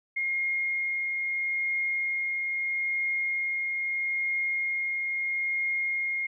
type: tone with tremolo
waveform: sine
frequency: 2139 Hz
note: C7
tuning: 38 cents sharp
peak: -25 dBFS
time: 0.16-6.27 s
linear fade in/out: 10 ms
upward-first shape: triangle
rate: 0.77 Hz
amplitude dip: 25%
effects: none